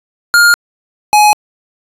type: tone pair in turn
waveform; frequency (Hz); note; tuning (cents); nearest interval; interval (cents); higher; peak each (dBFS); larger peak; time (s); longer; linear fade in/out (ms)
square; 1413 / 840.2; F6 / G#5; +20 / +20; major sixth; 900; first; -5; neither; 0.34-0.54 / 1.13-1.33; neither; 0
effects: resampled to 32000 Hz